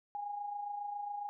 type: tone with amplitude modulation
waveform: sine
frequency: 820 Hz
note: G#5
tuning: 22 cents flat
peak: -35 dBFS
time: 0.15-1.29 s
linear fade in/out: 0 ms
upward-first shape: sine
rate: 27.3 Hz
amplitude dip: 50%
effects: none